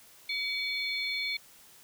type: tone cluster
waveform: sine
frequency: 2261 / 3527 / 4264 Hz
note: C#7 / A7 / C8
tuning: +34 / +3 / +32 cents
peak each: -32 / -37 / -36 dBFS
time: 0.29-1.37 s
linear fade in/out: 5 ms
effects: white hiss -56 dBFS RMS until 1.83 s